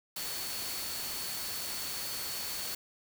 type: tone in noise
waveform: sine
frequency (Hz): 4435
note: C#8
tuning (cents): 0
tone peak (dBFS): -42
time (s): 0.16-2.75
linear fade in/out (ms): 5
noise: white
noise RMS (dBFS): -38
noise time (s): 0.16-2.75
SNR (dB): -7
effects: none